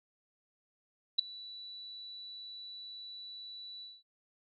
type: tone with ADSR envelope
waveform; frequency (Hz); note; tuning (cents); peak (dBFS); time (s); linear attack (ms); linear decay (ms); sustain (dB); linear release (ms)
sine; 3951; B7; 0; -20; 1.18-4.03; 13; 4; -24; 210
effects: none